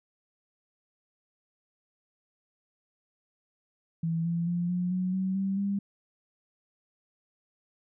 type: tone with pitch steps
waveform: sine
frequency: 164.81 / 169.35 / 174.01 / 178.79 / 183.72 / 188.77 / 193.97 / 199.3 Hz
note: E3 / E3 / F3 / F3 / F#3 / F#3 / G3 / G3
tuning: 0 / +47 / -6 / +41 / -12 / +35 / -18 / +29 cents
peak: -26 dBFS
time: 4.03-5.79 s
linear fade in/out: 5 ms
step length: 220 ms
effects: none